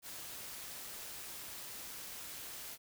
white noise with amplitude modulation, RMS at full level -45 dBFS, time 0.02-2.78 s, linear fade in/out 50 ms, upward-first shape sine, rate 212 Hz, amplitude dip 40%, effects none

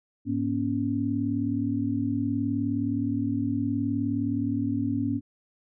sine tone cluster, 104.2 / 241.1 / 280.4 Hz, G#2 / B3 / C#4, +6 / -41 / +20 cents, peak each -31 / -29 / -27 dBFS, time 0.25-5.21 s, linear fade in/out 50 ms, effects none

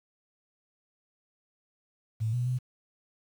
sine tone with pitch steps, 110.8 / 122.4 / 126.1 Hz, A2 / B2 / B2, +13 / -15 / +36 cents, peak -26 dBFS, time 2.2-2.59 s, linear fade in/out 20 ms, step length 130 ms, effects 9-bit

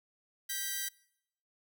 5% pulse tone pair together, 1577 / 1946.8 Hz, G6 / B6, +10 / -25 cents, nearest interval major third, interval 365 cents, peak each -27 / -26 dBFS, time 0.49-0.89 s, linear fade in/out 10 ms, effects noise-tail reverb RT60 0.8 s tail -25 dB re dry

